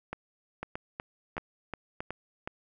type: two click trains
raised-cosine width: 0.5 ms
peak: -20 / -20 dBFS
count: 6 / 4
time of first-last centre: 0.63-2.475 / 0.13-2.005 s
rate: 2.71 / 1.6 Hz
effects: none